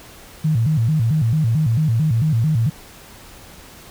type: tone with vibrato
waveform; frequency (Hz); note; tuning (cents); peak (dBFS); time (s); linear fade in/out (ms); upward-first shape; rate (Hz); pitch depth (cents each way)
sine; 133.4; C3; +34; -14; 0.44-2.7; 10; square; 4.5; 270
effects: pink hiss -42 dBFS RMS until 3.9 s